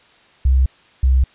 sine tone pair in turn, 65.3 / 64.85 Hz, C2 / C2, -3 / -15 cents, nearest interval unison, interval 12 cents, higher first, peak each -10 dBFS, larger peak neither, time 0.45-0.66 / 1.03-1.24 s, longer neither, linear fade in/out 5 ms, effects white hiss -51 dBFS RMS until 1.34 s + resampled to 8000 Hz

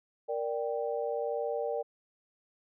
sine chord, G minor, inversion first, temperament equal, 466.2 / 587.3 / 784 Hz, Bb4 / D5 / G5, 0 / 0 / 0 cents, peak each -33 / -34 / -38 dBFS, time 0.28-1.83 s, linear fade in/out 20 ms, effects none

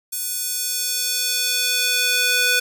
square tone with high-pass filter sweep, 494.7 Hz, B4, 3 cents sharp, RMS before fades -21 dBFS, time 0.12-2.6 s, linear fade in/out 10 ms, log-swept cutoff 9200 to 1700 Hz, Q 0.93, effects none

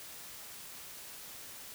silence, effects white hiss -48 dBFS RMS until 1.74 s

